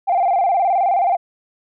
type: tone with vibrato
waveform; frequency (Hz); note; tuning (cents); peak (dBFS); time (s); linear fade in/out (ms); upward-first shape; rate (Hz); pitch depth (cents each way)
sine; 740; F#5; 0; -12; 0.07-1.17; 20; square; 19; 100
effects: tanh soft clip ceiling -10 dBFS